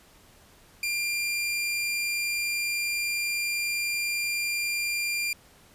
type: tone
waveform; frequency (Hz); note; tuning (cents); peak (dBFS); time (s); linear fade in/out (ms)
sawtooth; 2390; D7; +30; -23; 0.83-5.33; 2
effects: pink hiss -56 dBFS RMS until 5.74 s + resampled to 32000 Hz